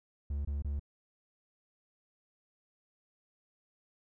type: tone bursts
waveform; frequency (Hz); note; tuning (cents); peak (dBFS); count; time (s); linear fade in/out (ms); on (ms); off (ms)
triangle; 71.5; D2; -46; -30; 3; 0.3-0.796; 5; 150; 23
effects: none